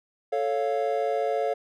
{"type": "chord", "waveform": "triangle", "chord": "A augmented", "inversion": "none", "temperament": "equal", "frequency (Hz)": [440, 554.4, 698.5], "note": ["A4", "C#5", "E#5"], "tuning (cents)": [0, 0, 0], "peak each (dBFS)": -26, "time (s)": [0.32, 1.54], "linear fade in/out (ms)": 10, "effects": []}